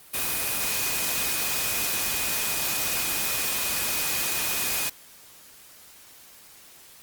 sine tone in noise, 2489 Hz, D#7, in tune, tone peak -35 dBFS, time 0.13-4.9 s, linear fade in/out 20 ms, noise white, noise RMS -27 dBFS, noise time 0.13-4.9 s, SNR -11 dB, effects white hiss -50 dBFS RMS until 7.02 s + Opus 32 kbps

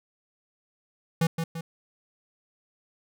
square tone with echo, 164.81 Hz, E3, in tune, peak -21 dBFS, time 1.21-1.27 s, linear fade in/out 5 ms, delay 170 ms, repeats 2, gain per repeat -6 dB, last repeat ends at 1.61 s, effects none

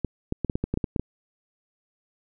clicks, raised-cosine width 3 ms, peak -12 dBFS, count 11, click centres 0.047 / 0.324 / 0.447 / 0.498 / 0.555 / 0.64 / 0.74 / 0.774 / 0.842 / 0.962 / 0.996 s, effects none

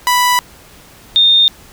sawtooth / sine tone pair in turn, 987.8 / 3648 Hz, B5 / A#7, 0 / -38 cents, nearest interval octave + major seventh, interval 2262 cents, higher second, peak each -6 dBFS, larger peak neither, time 0.07-0.39 / 1.16-1.48 s, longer neither, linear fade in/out 0 ms, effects pink hiss -41 dBFS RMS until 1.72 s

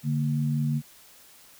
sine tone pair together, 145.4 / 230.8 Hz, D3 / A#3, -17 / -17 cents, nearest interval minor sixth, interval 800 cents, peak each -24 / -29 dBFS, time 0.03-0.82 s, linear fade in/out 50 ms, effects white hiss -53 dBFS RMS until 1.59 s

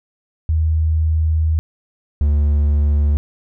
sine / triangle tone pair in turn, 79.3 / 73.14 Hz, D#2 / D2, +33 / -7 cents, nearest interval minor second, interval 140 cents, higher first, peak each -13 / -10 dBFS, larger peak second, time 0.49-1.59 / 2.21-3.17 s, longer first, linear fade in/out 0 ms, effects none

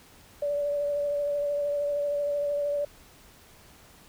sine tone with vibrato, 578 Hz, D5, 28 cents flat, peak -25 dBFS, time 0.42-2.85 s, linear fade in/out 5 ms, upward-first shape sine, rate 13 Hz, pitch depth 17 cents each way, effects pink hiss -54 dBFS RMS until 4.08 s

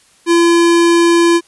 square tone, 340 Hz, F4, 46 cents flat, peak -8 dBFS, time 0.26-1.41 s, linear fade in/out 50 ms, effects white hiss -50 dBFS RMS until 1.47 s + resampled to 24000 Hz

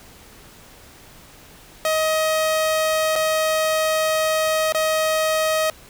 sawtooth tone with dropouts, 630 Hz, D#5, 21 cents sharp, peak -14 dBFS, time 1.85-5.7 s, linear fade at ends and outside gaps 1 ms, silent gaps 3.156-3.16 / 4.723-4.747 s, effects pink hiss -46 dBFS RMS until 5.89 s

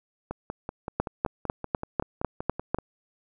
two click trains, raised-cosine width 1 ms, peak -18 / -9 dBFS, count 14 / 8, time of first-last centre 0.31-2.786 / 1-2.746 s, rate 5.25 / 4.01 Hz, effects none

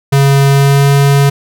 square tone with pitch glide, 138.7 to 140.23 Hz, C#3 to C#3, +1 to +20 cents, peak -6 dBFS, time 0.12-1.3 s, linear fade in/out 10 ms, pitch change +19 cents, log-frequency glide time 0.47-0.89 s, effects none

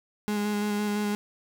35% pulse tone with vibrato, 207.7 Hz, G#3, in tune, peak -24 dBFS, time 0.28-1.15 s, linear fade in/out 0 ms, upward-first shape square, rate 5.9 Hz, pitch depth 13 cents each way, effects 11-bit

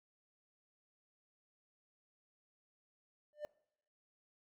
triangle tone with exponential growth, 597 Hz, D5, 28 cents sharp, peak -34 dBFS, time 3.33-3.45 s, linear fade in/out 0 ms, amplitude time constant 26 ms, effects noise-tail reverb RT60 0.7 s tail -22 dB re dry

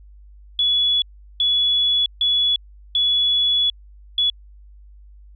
sine tone bursts at uneven times, 3400 Hz, G#7, 40 cents sharp, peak -15 dBFS, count 5, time 0.59-1.02 / 1.4-2.06 / 2.21-2.56 / 2.95-3.7 / 4.18-4.3 s, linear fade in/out 2 ms, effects added 50 Hz sine -42 dBFS peak until 5.35 s

